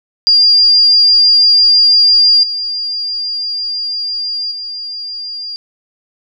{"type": "tone with level steps", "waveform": "sine", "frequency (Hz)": 4802, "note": "D8", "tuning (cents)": 38, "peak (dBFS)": [-5, -16, -21], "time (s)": [0.27, 5.56], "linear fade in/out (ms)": 0, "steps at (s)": [2.43, 4.51], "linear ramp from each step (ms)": 5, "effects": []}